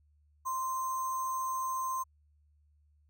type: tone with sample-and-hold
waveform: sine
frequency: 1043 Hz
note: C6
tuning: 6 cents flat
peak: -31 dBFS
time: 0.45-2.04 s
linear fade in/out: 20 ms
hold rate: 7350 Hz
effects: added 74 Hz sine -64 dBFS peak until 3.09 s